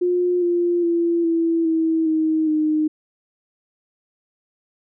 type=tone with pitch steps; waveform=sine; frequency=356.5 / 348 / 339.6 / 331.5 / 323.5 / 315.8 / 308.2 Hz; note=F4 / F4 / F4 / E4 / E4 / D#4 / D#4; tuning=+36 / -6 / -48 / +10 / -32 / +26 / -16 cents; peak=-16 dBFS; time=0.01-2.88 s; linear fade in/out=10 ms; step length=410 ms; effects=none